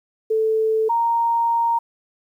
sine tone pair in turn, 440 / 929.8 Hz, A4 / A#5, 0 / -5 cents, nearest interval octave + minor second, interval 1295 cents, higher second, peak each -16 dBFS, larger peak neither, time 0.3-0.89 / 0.89-1.79 s, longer second, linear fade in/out 10 ms, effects 9-bit

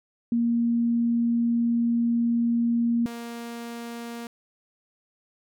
sine / sawtooth tone pair in turn, 234.6 / 234.6 Hz, A#3 / A#3, +11 / +11 cents, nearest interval unison, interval 0 cents, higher neither, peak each -20 / -30 dBFS, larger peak first, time 0.32-3.06 / 3.06-4.27 s, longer first, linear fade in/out 2 ms, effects none

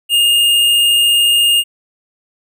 sine tone with tanh clipping, 2831 Hz, F7, 23 cents sharp, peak -10 dBFS, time 0.09-1.64 s, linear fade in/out 50 ms, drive 17 dB, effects none

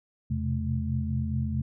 sine tone cluster, 82.9 / 126.2 / 130.8 / 216.4 Hz, E2 / B2 / C3 / A3, +10 / +38 / 0 / -29 cents, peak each -30 / -34 / -31 / -32 dBFS, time 0.3-1.62 s, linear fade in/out 10 ms, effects none

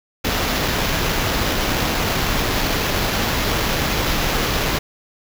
pink noise with sample-and-hold, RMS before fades -20 dBFS, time 0.24-4.79 s, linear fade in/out 10 ms, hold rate 8820 Hz, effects none

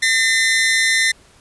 sawtooth tone pair together, 1814 / 2036 Hz, A#6 / C7, -48 / -48 cents, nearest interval major second, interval 200 cents, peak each -13 dBFS, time 0.02-1.12 s, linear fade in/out 10 ms, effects pink hiss -50 dBFS RMS until 1.4 s + resampled to 24000 Hz

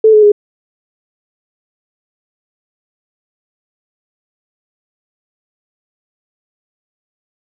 sine tone with pitch steps, 438.5 / 426.3 / 414.4 Hz, A4 / G#4 / G#4, -6 / +45 / -4 cents, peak -3 dBFS, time 0.04-0.319 s, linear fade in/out 5 ms, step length 93 ms, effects none

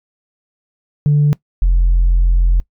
sine tone pair in turn, 146.83 / 43.39 Hz, D3 / F1, 0 / -10 cents, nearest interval octave + major sixth, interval 2110 cents, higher first, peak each -7 dBFS, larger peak neither, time 1.06-1.33 / 1.62-2.6 s, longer second, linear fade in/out 0 ms, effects noise-tail reverb RT60 0.1 s tail -21 dB re dry + tanh soft clip ceiling -6 dBFS

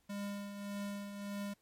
square tone with tremolo, 202 Hz, G#3, 48 cents flat, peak -38 dBFS, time 0.09-1.54 s, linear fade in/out 10 ms, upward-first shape triangle, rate 1.7 Hz, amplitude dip 55%, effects pink hiss -74 dBFS RMS until 1.61 s + MP3 64 kbps

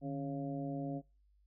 harmonic tone with a mistuned harmonic, 138.59 Hz, C#3, in tune, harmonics 1 / 2 / 3 / 4 / 5, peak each -41 / -39 / -51 / -46 / -47 dBFS, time 0.01-1.02 s, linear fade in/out 50 ms, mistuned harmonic 1, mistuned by +130 cents, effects noise-tail reverb RT60 0.3 s tail -23 dB re dry + added 50 Hz sine -66 dBFS peak until 1.46 s

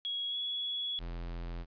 sine tone with pitch glide, 3322 to 3370 Hz, G#7 to G#7, 0 to +25 cents, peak -33 dBFS, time 0.05-0.99 s, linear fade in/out 0 ms, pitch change +25 cents, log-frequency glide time 0.29-0.36 s
square tone, 42.79 Hz, F1, 35 cents flat, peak -38 dBFS, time 0.98-1.66 s, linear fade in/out 50 ms
effects resampled to 11025 Hz + 12-bit

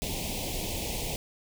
pink band-stop noise, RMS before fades -33 dBFS, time 0.02-1.16 s, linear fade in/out 0 ms, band 880 to 2200 Hz, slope 48 dB/octave, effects none

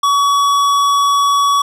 sine tone with tanh clipping, 1131 Hz, C#6, 34 cents sharp, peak -12 dBFS, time 0.03-1.62 s, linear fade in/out 5 ms, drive 16 dB, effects none

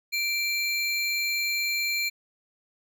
square tone pair together, 2349 / 4185 Hz, D7 / C8, 0 / 0 cents, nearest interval minor seventh, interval 1000 cents, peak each -27 / -31 dBFS, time 0.12-2.1 s, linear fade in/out 20 ms, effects none

